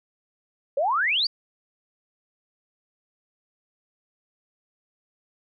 sine exponential sweep, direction up, 524 to 4841 Hz, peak -20 dBFS, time 0.77-1.27 s, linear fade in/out 5 ms, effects none

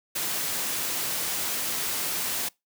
white noise, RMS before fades -29 dBFS, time 0.15-2.49 s, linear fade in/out 10 ms, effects noise-tail reverb RT60 0.2 s tail -24 dB re dry + high-pass 100 Hz 12 dB/octave

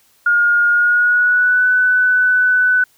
sine tone with pitch glide, 1424 to 1497.4 Hz, F6 to F#6, +33 to +20 cents, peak -10 dBFS, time 0.26-2.84 s, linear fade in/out 5 ms, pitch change +87 cents, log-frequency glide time 0.69-1.67 s, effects white hiss -55 dBFS RMS until 2.97 s

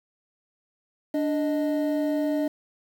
triangle tone pair together, 293.7 / 620.8 Hz, D4 / D#5, 0 / -4 cents, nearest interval octave + minor second, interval 1296 cents, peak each -22 / -26 dBFS, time 1.14-2.48 s, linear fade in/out 5 ms, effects 8-bit

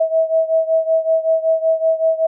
sine beating tone pair, 645 / 650.3 Hz, E5 / E5, -38 / -24 cents, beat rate 5.3 Hz, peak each -15 / -18 dBFS, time 0-2.27 s, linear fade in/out 10 ms, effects none

